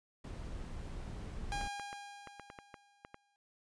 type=noise; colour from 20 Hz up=brown; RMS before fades=-43 dBFS; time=0.24-1.68 s; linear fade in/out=5 ms
type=tone with exponential decay; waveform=sawtooth; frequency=810 Hz; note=G#5; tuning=43 cents flat; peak=-32 dBFS; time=1.52-3.36 s; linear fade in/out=0 ms; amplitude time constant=400 ms
type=clicks; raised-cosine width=0.5 ms; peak=-31 dBFS; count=10; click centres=1.612 / 1.797 / 1.929 / 2.273 / 2.397 / 2.501 / 2.588 / 2.742 / 3.049 / 3.144 s
effects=resampled to 22050 Hz